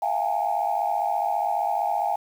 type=tone cluster; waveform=sine; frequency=665 / 714 / 819 / 894 Hz; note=E5 / F5 / G#5 / A5; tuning=+15 / +38 / -24 / +27 cents; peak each=-30 / -27 / -24 / -30 dBFS; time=0.02-2.16 s; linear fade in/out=5 ms; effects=tanh soft clip ceiling -13 dBFS + 8-bit

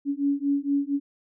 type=beating tone pair; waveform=sine; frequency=280 / 284.3 Hz; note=C#4 / C#4; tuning=+18 / +44 cents; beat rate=4.3 Hz; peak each=-25 dBFS; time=0.05-1 s; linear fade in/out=50 ms; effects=none

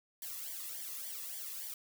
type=noise with flanger; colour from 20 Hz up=blue; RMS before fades=-43 dBFS; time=0.22-1.74 s; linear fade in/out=2 ms; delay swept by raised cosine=0.75 to 1.34 ms; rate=3.5 Hz; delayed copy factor=-1; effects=none

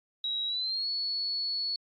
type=tone with pitch glide; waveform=sine; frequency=3854 to 4402 Hz; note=B7 to C#8; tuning=-43 to -13 cents; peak=-29 dBFS; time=0.24-1.76 s; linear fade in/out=2 ms; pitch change=+230 cents; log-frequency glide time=0.47-0.89 s; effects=AAC 64 kbps

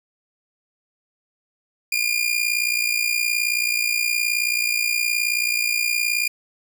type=tone with amplitude modulation; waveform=sawtooth; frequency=2415 Hz; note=D7; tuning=48 cents sharp; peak=-13 dBFS; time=1.92-6.28 s; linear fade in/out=5 ms; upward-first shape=sine; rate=58.9 Hz; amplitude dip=70%; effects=none

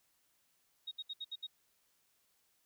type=tone bursts; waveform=sine; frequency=3755 Hz; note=A#7; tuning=12 cents sharp; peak=-39 dBFS; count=6; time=0.87-1.469 s; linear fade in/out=10 ms; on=44 ms; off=67 ms; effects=white hiss -75 dBFS RMS until 2.65 s

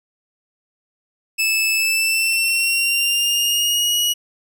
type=tone with pitch glide; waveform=sawtooth; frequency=2620 to 2907 Hz; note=E7 to F#7; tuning=-11 to -31 cents; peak=-13 dBFS; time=1.38-4.14 s; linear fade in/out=20 ms; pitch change=+180 cents; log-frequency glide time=1.77-3.98 s; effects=none

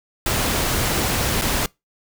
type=noise with dropouts; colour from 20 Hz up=pink; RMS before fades=-21 dBFS; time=0.26-1.66 s; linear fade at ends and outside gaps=2 ms; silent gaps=1.414-1.419 s; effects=noise-tail reverb RT60 0.2 s tail -24 dB re dry

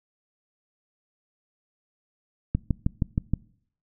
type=click train; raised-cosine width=5 ms; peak=-10 dBFS; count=6; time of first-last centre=2.55-3.336 s; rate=6.36 Hz; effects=noise-tail reverb RT60 0.6 s tail -23 dB re dry

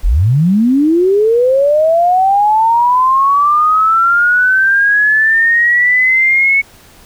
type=linear sweep; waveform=sine; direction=up; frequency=30.87 to 2217 Hz; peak=-7 dBFS; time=0.03-6.62 s; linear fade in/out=20 ms; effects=pink hiss -42 dBFS RMS until 7.05 s

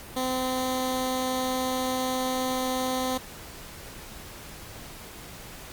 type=tone with notch filter; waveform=10% pulse; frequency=257.3 Hz; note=C4; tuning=29 cents flat; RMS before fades=-28 dBFS; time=0.16-3.18 s; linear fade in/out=10 ms; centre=1500 Hz; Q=1.7; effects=pink hiss -43 dBFS RMS until 5.72 s + Opus 48 kbps

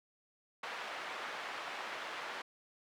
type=band-pass noise; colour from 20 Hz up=pink; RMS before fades=-43 dBFS; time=0.63-2.42 s; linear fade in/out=5 ms; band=760 to 2600 Hz; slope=12 dB/octave; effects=none

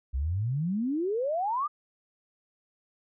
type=exponential sweep; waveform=sine; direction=up; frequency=60.9 to 1244.5 Hz; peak=-26 dBFS; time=0.13-1.68 s; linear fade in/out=20 ms; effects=none

